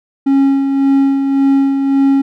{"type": "tone with tremolo", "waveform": "triangle", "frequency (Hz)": 273.9, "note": "C#4", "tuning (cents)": -21, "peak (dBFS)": -5, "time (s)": [0.26, 2.22], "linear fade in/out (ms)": 10, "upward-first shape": "sine", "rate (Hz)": 1.8, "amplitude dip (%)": 45, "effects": []}